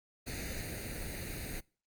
pink noise with comb filter, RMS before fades -40 dBFS, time 0.26-1.61 s, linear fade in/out 20 ms, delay 0.46 ms, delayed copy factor +0.8, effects noise-tail reverb RT60 0.4 s tail -25 dB re dry + Opus 48 kbps

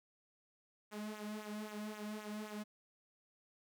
sawtooth tone with flanger, 211.8 Hz, G#3, 34 cents sharp, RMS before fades -45 dBFS, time 0.91-2.64 s, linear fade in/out 20 ms, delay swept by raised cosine 0.2 to 2.6 ms, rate 3.8 Hz, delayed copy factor -0.75, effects none

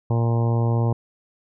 harmonic tone, 116.54 Hz, A#2, in tune, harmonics 1 / 2 / 3 / 4 / 5 / 6 / 7 / 8 / 9, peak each -18 / -29 / -31 / -31 / -34 / -38 / -35 / -36 / -40 dBFS, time 0.1-0.93 s, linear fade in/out 5 ms, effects none

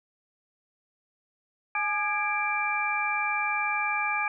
sine tone cluster, 839 / 1208 / 1652 / 2352 Hz, G#5 / D6 / G#6 / D7, +17 / +48 / -10 / +2 cents, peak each -31 / -32 / -33 / -28 dBFS, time 1.75-4.28 s, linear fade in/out 2 ms, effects none

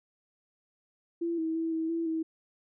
sine tone with pitch steps, 337.7 / 322.1 / 327 / 322.7 / 332.2 / 322.1 Hz, E4 / E4 / E4 / E4 / E4 / E4, +42 / -40 / -14 / -37 / +13 / -40 cents, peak -28 dBFS, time 1.21-2.23 s, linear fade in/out 10 ms, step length 170 ms, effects none

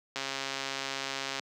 click train, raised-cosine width 0.2 ms, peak -16 dBFS, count 169, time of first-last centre 0.16-1.395 s, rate 136 Hz, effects high-pass 200 Hz 12 dB/octave

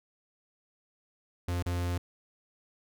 45% pulse tone with dropouts, 88 Hz, F2, 14 cents sharp, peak -29 dBFS, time 1.48-1.98 s, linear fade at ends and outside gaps 5 ms, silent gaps 1.626-1.661 s, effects none

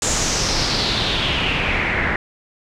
pink noise with low-pass filter sweep, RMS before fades -20 dBFS, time 0.02-2.16 s, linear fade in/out 2 ms, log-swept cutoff 7500 to 1800 Hz, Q 4.1, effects none

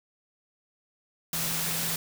sine tone in noise, 164.81 Hz, E3, in tune, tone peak -38 dBFS, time 1.33-1.96 s, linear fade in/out 2 ms, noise white, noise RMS -30 dBFS, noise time 1.33-1.96 s, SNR -11 dB, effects none

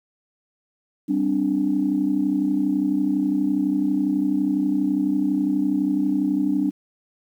sine chord, G suspended fourth, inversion none, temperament equal, 196 / 261.6 / 293.7 Hz, G3 / C4 / D4, 0 / 0 / 0 cents, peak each -25 / -24 / -20 dBFS, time 1.08-6.71 s, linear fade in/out 20 ms, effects tanh soft clip ceiling -10 dBFS + 9-bit

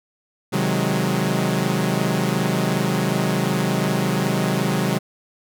sawtooth chord, Ab dominant seventh, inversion first, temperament equal with one note detuned, 130.81 / 156.19 / 185 / 207.7 Hz, C3 / Eb3 / Gb3 / Ab3, 0 / +7 / 0 / 0 cents, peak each -21 / -21 / -19 / -21 dBFS, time 0.52-4.99 s, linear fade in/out 20 ms, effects none

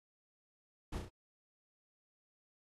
brown noise with echo, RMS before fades -40 dBFS, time 0.92-0.99 s, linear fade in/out 10 ms, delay 33 ms, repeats 3, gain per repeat -4 dB, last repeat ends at 1.089 s, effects AAC 32 kbps

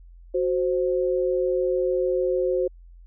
sine tone pair together, 370 / 523.3 Hz, F#4 / C5, 0 / 0 cents, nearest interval tritone, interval 600 cents, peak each -23 dBFS, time 0.34-2.68 s, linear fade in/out 10 ms, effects added 43 Hz sine -44 dBFS peak until 3.06 s

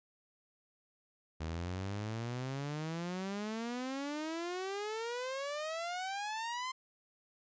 sawtooth exponential sweep, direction up, 77.78 to 1048 Hz, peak -33 dBFS, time 1.4-6.72 s, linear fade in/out 10 ms, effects resampled to 16000 Hz

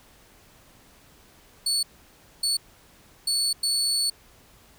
30% pulse tone bursts at uneven times, 4435 Hz, C#8, in tune, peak -19 dBFS, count 4, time 1.66-1.83 / 2.43-2.57 / 3.27-3.53 / 3.63-4.1 s, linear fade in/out 5 ms, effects pink hiss -55 dBFS RMS until 4.78 s

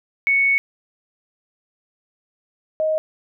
sine tone pair in turn, 2217 / 626.3 Hz, C#7 / D#5, 0 / +11 cents, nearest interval octave + minor seventh, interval 2189 cents, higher first, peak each -14 / -17 dBFS, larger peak first, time 0.27-0.58 / 2.8-2.98 s, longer first, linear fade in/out 0 ms, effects none

